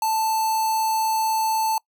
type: tone with notch filter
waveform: square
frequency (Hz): 882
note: A5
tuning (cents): +4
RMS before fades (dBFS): -22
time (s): 0.02-1.78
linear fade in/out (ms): 2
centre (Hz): 2200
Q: 0.75
effects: noise-tail reverb RT60 0.1 s tail -25 dB re dry